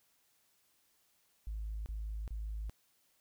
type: tone bursts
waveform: sine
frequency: 53.2 Hz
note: G#1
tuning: 42 cents sharp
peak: -36 dBFS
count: 3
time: 1.47-2.696 s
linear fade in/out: 0 ms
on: 390 ms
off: 28 ms
effects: tanh soft clip ceiling -33 dBFS + white hiss -73 dBFS RMS until 3.2 s